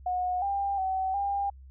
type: tone with pitch steps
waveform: sine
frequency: 727 / 796 / 759 / 800 Hz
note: F#5 / G5 / F#5 / G5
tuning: -31 / +26 / +44 / +35 cents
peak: -26 dBFS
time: 0.06-1.5 s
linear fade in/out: 5 ms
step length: 360 ms
effects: added 66 Hz sine -46 dBFS peak until 1.7 s